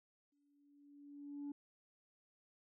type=tone with exponential growth; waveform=sine; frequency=286.8 Hz; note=D4; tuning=41 cents flat; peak=-39 dBFS; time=0.32-1.52 s; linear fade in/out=5 ms; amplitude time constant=260 ms; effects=tanh soft clip ceiling -40 dBFS